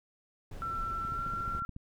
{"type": "noise", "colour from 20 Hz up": "brown", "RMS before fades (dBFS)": -42, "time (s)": [0.51, 1.6], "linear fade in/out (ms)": 5}
{"type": "tone with pitch glide", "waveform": "sine", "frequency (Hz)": [1345, 1366.1], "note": ["E6", "F6"], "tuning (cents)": [34, -39], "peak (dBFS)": -33, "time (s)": [0.62, 1.65], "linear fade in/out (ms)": 0, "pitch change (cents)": 27, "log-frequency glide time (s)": [1.08, 1.22]}
{"type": "click train", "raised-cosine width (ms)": 5, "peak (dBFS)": -30, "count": 11, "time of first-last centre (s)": [1.05, 1.764], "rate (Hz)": 14}
{"effects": []}